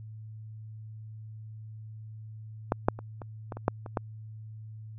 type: clicks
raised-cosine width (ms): 1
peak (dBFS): -10 / -7 / -26 / -26 / -22 / -25 / -9 / -26 / -13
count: 9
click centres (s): 2.721 / 2.885 / 2.99 / 3.218 / 3.522 / 3.57 / 3.681 / 3.862 / 3.972
effects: added 109 Hz sine -41 dBFS peak until 4.98 s

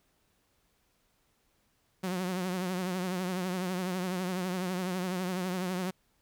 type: tone with vibrato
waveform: sawtooth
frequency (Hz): 183.1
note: F#3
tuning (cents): -18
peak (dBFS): -27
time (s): 2.03-5.91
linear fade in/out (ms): 10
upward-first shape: triangle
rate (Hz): 12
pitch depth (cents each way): 76
effects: pink hiss -72 dBFS RMS until 6.21 s

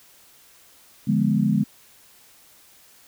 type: chord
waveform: sine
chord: D diminished seventh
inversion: none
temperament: equal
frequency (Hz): 146.83 / 174.61 / 207.7 / 246.9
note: D3 / F3 / Ab3 / Cb4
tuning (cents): 0 / 0 / 0 / 0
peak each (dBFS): -24 / -25 / -20 / -25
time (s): 1.07-1.64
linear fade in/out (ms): 10
effects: white hiss -53 dBFS RMS until 3.07 s

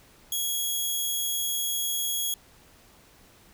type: tone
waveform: 10% pulse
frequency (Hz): 3322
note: G#7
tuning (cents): 0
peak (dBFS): -18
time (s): 0.32-2.34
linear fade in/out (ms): 2
effects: pink hiss -56 dBFS RMS until 3.53 s

